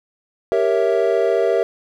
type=chord; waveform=triangle; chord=G diminished seventh; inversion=none; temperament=equal; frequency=392 / 466.2 / 554.4 / 659.3 Hz; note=G4 / Bb4 / Db5 / Fb5; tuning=0 / 0 / 0 / 0 cents; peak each=-18 / -17 / -21 / -18 dBFS; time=0.52-1.63 s; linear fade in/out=0 ms; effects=none